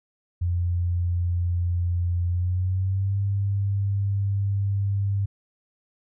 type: tone with pitch glide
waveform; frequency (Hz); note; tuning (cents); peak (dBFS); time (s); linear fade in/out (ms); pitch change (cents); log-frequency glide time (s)
sine; 87.6 to 99.47; F2 to G2; +6 to +26; -21; 0.41-5.26; 10; +220; 2.28-3.19
effects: none